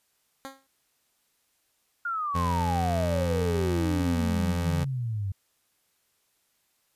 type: tone with exponential decay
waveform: 10% pulse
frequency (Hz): 269.6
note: C#4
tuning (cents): -48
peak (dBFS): -26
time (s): 0.45-0.67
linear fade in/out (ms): 0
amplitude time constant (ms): 47
type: exponential sweep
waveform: sine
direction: down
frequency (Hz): 1430 to 94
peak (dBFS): -27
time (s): 2.05-5.32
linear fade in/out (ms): 5
type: tone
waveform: 25% pulse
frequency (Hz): 86.4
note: F2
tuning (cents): -18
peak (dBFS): -22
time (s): 2.34-4.85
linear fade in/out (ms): 20
effects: white hiss -71 dBFS RMS until 6.95 s + resampled to 32000 Hz